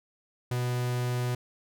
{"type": "tone", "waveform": "45% pulse", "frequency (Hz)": 123.47, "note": "B2", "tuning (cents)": 0, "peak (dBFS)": -27, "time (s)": [0.51, 1.35], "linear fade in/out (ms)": 5, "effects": []}